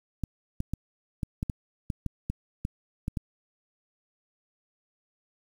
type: clicks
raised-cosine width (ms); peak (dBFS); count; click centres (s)
5; -17; 12; 0.237 / 0.604 / 0.736 / 1.232 / 1.429 / 1.498 / 1.902 / 2.063 / 2.3 / 2.651 / 3.081 / 3.172
effects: 8-bit